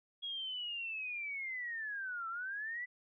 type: linear two-way sweep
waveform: sine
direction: down then up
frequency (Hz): 3322 to 1319 to 2001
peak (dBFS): -38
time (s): 0.22-2.86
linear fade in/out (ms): 20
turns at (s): 2.28
effects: none